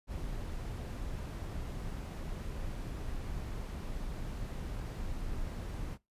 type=noise; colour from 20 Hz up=brown; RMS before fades=-39 dBFS; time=0.07-5.98 s; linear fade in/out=50 ms; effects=noise-tail reverb RT60 0.2 s tail -21 dB re dry + resampled to 32000 Hz